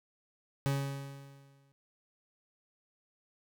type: tone with exponential decay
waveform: 40% pulse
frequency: 138.59 Hz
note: C#3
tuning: in tune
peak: -26 dBFS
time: 0.66-1.72 s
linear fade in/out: 0 ms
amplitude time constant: 230 ms
effects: none